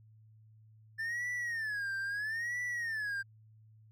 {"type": "tone with vibrato", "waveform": "triangle", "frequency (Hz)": 1760, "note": "A6", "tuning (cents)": 0, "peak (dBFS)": -32, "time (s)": [0.98, 3.23], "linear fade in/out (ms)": 20, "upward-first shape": "sine", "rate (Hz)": 0.76, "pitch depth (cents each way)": 190, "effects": ["added 109 Hz sine -57 dBFS peak until 3.91 s"]}